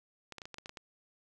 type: clicks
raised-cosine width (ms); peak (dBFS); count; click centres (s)
0.2; -27; 9; 0.323 / 0.383 / 0.418 / 0.455 / 0.543 / 0.584 / 0.659 / 0.694 / 0.772
effects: none